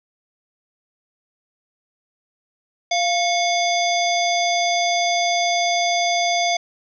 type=harmonic tone with a mistuned harmonic; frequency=693 Hz; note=F5; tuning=14 cents flat; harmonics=1 / 3 / 5 / 7 / 9; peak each=-19 / -24 / -26 / -27 / -29 dBFS; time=2.91-6.57 s; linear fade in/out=5 ms; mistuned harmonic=3; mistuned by=+90 cents; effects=none